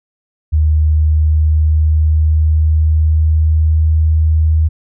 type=tone with pitch glide; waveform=sine; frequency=77 to 78.75 Hz; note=D#2 to D#2; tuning=-17 to +21 cents; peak=-8 dBFS; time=0.52-4.69 s; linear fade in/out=20 ms; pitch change=+38 cents; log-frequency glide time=0.73-4.01 s; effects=none